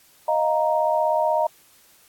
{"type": "chord", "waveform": "sine", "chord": "Eb suspended second", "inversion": "none", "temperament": "equal", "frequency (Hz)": [622.3, 698.5, 932.3], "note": ["Eb5", "F5", "Bb5"], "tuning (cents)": [0, 0, 0], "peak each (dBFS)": [-21, -25, -22], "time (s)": [0.28, 1.47], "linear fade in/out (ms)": 5, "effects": ["white hiss -55 dBFS RMS until 2.08 s", "AAC 64 kbps"]}